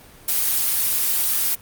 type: noise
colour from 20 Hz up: blue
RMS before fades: -20 dBFS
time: 0.28-1.55 s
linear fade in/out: 5 ms
effects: pink hiss -46 dBFS RMS until 1.61 s + Opus 32 kbps